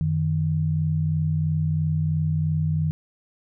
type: tone pair together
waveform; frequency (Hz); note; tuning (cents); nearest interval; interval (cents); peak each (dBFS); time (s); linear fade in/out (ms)
sine; 92.4 / 155.4; F#2 / D#3; -2 / -2; major sixth; 900; -26 / -21; 0.01-2.91; 0
effects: none